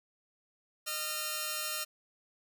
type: tone pair together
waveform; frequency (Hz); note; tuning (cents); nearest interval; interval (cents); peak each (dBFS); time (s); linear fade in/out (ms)
5% pulse; 615 / 1380.6; D#5 / F6; -20 / -20; octave + major second; 1400; -27 / -24; 0.86-1.85; 20
effects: none